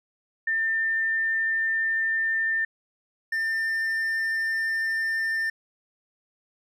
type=tone pair in turn; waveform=sine / triangle; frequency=1797 / 1797 Hz; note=A6 / A6; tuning=+36 / +36 cents; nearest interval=unison; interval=0 cents; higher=neither; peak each=-22 dBFS; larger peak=neither; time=0.47-2.65 / 3.32-5.5 s; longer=neither; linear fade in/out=5 ms; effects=none